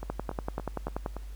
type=two click trains; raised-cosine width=1 ms; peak=-17 / -23 dBFS; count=11 / 5; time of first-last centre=0.1-1.062 / 0.03-1.166 s; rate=10.4 / 3.52 Hz; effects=added 50 Hz sine -38 dBFS peak until 1.35 s + pink hiss -58 dBFS RMS until 1.35 s